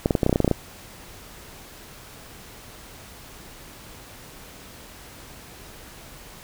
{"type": "clicks", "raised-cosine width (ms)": 2, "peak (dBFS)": -5, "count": 12, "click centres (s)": [0.059, 0.108, 0.152, 0.232, 0.264, 0.295, 0.328, 0.359, 0.403, 0.446, 0.478, 0.513], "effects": ["pink hiss -44 dBFS RMS until 6.43 s"]}